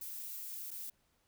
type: noise with dropouts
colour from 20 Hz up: violet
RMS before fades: -44 dBFS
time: 0.01-0.9 s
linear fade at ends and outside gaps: 5 ms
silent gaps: 0.707-0.712 s
effects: pink hiss -75 dBFS RMS until 1.27 s